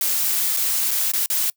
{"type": "noise with dropouts", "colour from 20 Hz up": "blue", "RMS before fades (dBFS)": -21, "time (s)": [0.01, 1.5], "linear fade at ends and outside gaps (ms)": 1, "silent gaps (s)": [[0.565, 0.571], [0.908, 0.912], [1.117, 1.135], [1.26, 1.301]], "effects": ["noise-tail reverb RT60 0.1 s tail -25 dB re dry"]}